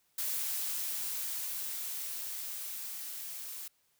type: noise with level ramp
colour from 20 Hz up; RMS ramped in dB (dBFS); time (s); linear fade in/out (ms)
blue; -34 to -43; 0.18-3.68; 5
effects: white hiss -73 dBFS RMS until 3.99 s